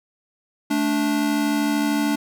square tone pair together, 218.4 / 291.5 Hz, A3 / D4, -13 / -13 cents, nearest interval perfect fourth, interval 500 cents, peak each -25 / -21 dBFS, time 0.7-2.16 s, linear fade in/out 10 ms, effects none

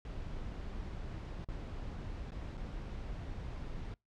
brown noise with dropouts, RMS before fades -42 dBFS, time 0.05-3.94 s, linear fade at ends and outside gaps 1 ms, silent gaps 1.445-1.487 / 2.307-2.319 / 2.571-2.576 s, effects noise-tail reverb RT60 0.2 s tail -26 dB re dry + low-pass 5000 Hz 12 dB/octave

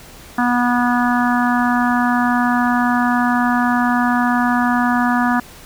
harmonic tone, 243.8 Hz, B3, 22 cents flat, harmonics 1 / 3 / 4 / 5 / 6 / 7, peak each -16 / -21 / -22 / -23 / -24 / -24 dBFS, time 0.38-5.4 s, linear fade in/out 5 ms, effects pink hiss -40 dBFS RMS until 5.65 s

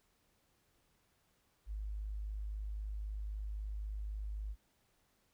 sine tone, 51.9 Hz, G#1, in tune, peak -38 dBFS, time 1.66-4.56 s, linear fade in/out 50 ms, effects pink hiss -75 dBFS RMS until 5.33 s

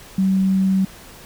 sine tone, 190.9 Hz, G3, 46 cents flat, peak -14 dBFS, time 0.18-0.85 s, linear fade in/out 5 ms, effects pink hiss -42 dBFS RMS until 1.25 s

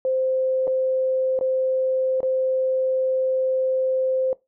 sine tone with dropouts, 521 Hz, C5, 7 cents flat, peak -19 dBFS, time 0.05-4.33 s, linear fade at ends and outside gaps 1 ms, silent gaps 0.671-0.677 / 1.39-1.41 / 2.205-2.23 s, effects noise-tail reverb RT60 0.2 s tail -20 dB re dry

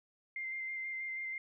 sine tone with vibrato, 2093 Hz, C7, in tune, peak -37 dBFS, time 0.36-1.38 s, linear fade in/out 2 ms, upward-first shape square, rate 6.2 Hz, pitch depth 13 cents each way, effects none

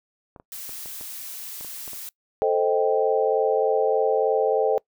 clicks, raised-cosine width 1 ms, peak -29 dBFS, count 9, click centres 0.362 / 0.399 / 0.693 / 0.859 / 1.011 / 1.61 / 1.647 / 1.878 / 1.933 s
blue noise, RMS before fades -36 dBFS, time 0.52-2.09 s, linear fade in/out 0 ms
sine chord, A half-diminished seventh, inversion none, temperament equal, 440 / 523.3 / 622.3 / 784 Hz, A4 / C5 / Eb5 / G5, 0 / 0 / 0 / 0 cents, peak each -21 / -24 / -26 / -26 dBFS, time 2.42-4.78 s, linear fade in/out 0 ms
effects noise-tail reverb RT60 0.1 s tail -24 dB re dry

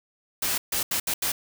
white noise bursts at uneven times, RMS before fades -26 dBFS, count 5, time 0.42-0.58 / 0.72-0.83 / 0.91-1 / 1.07-1.14 / 1.22-1.32 s, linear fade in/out 5 ms, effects none

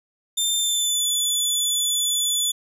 20% pulse tone with pitch glide, 3583 to 3463 Hz, A7 to A7, +31 to -28 cents, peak -14 dBFS, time 0.37-2.52 s, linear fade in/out 10 ms, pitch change -59 cents, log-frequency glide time 0.58-1.06 s, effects none

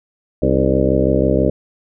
harmonic tone with a mistuned harmonic, 66.1 Hz, C2, 18 cents sharp, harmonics 1 / 2 / 3 / 4 / 5 / 6 / 7 / 8 / 9, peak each -21 / -21 / -21 / -21 / -21 / -21 / -21 / -21 / -21 dBFS, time 0.42-1.5 s, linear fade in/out 5 ms, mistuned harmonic 5, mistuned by -67 cents, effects none

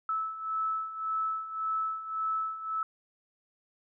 sine beating tone pair, 1305 / 1306.8 Hz, E6 / E6, -18 / -15 cents, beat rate 1.8 Hz, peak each -36 / -31 dBFS, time 0.09-2.83 s, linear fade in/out 2 ms, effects none

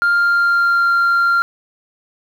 sine tone with pitch glide, 1400 to 1386.3 Hz, F6 to F6, +4 to -13 cents, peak -9 dBFS, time 0.02-1.42 s, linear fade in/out 0 ms, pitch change -17 cents, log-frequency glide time 0.14-0.89 s, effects tanh soft clip ceiling -10 dBFS + 7-bit

